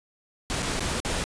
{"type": "noise with dropouts", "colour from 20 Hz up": "pink", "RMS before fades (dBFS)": -28, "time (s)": [0.5, 1.24], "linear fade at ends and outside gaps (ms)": 0, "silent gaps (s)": [[0.622, 0.627], [0.795, 0.806], [1.002, 1.049]], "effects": ["resampled to 22050 Hz"]}